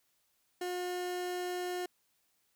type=tone; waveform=30% pulse; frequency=359 Hz; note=F4; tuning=48 cents sharp; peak=-32 dBFS; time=0.61-1.86 s; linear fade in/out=5 ms; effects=white hiss -75 dBFS RMS until 2.55 s